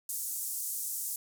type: band-pass noise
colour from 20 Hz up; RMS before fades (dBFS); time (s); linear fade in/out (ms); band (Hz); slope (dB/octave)
white; -36; 0.09-1.16; 2; 6900 to 15000; 24
effects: none